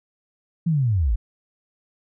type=linear sweep; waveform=sine; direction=down; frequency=173.5 to 44.85 Hz; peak=-17 dBFS; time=0.66-1.16 s; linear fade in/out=10 ms; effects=none